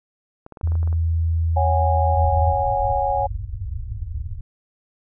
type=clicks; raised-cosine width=1 ms; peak=-25 dBFS; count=10; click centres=0.464 / 0.523 / 0.572 / 0.612 / 0.674 / 0.72 / 0.754 / 0.83 / 0.875 / 0.928 s
type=tone; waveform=sine; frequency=82.41 Hz; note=E2; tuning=in tune; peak=-17 dBFS; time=0.63-2.53 s; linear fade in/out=10 ms
type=chord; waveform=sine; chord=C# suspended fourth; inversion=none; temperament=equal with one note detuned; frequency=554.4 / 740 / 824.9 Hz; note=C#5 / F#5 / G#5; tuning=0 / 0 / -12 cents; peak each=-24 / -24 / -21 dBFS; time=1.56-3.27 s; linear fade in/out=10 ms
type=low-pass noise; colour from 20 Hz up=white; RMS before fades=-28 dBFS; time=2.14-4.41 s; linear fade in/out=5 ms; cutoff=110 Hz; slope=96 dB/octave
effects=none